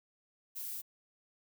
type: noise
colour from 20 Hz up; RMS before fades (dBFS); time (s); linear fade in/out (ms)
violet; -41; 0.55-0.82; 20
effects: none